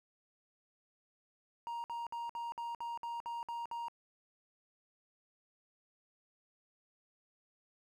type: tone bursts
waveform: triangle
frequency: 938 Hz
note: A#5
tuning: 11 cents sharp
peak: -36 dBFS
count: 10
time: 1.67-3.883 s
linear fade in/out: 0 ms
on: 170 ms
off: 57 ms
effects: 12-bit